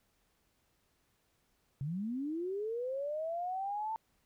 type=linear sweep; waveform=sine; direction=up; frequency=130.81 to 898 Hz; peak=-34 dBFS; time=1.81-3.96 s; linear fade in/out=0 ms; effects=pink hiss -75 dBFS RMS until 4.25 s